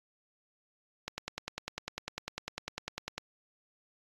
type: click train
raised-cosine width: 0.2 ms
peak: -18 dBFS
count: 22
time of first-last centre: 1.08-3.18 s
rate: 10 Hz
effects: AAC 32 kbps